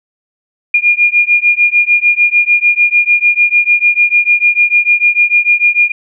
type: beating tone pair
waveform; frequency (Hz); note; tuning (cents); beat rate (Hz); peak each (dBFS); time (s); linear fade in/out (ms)
sine; 2418 / 2424.7; D7 / D#7; +50 / -45; 6.7; -10; 0.74-5.92; 5
effects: none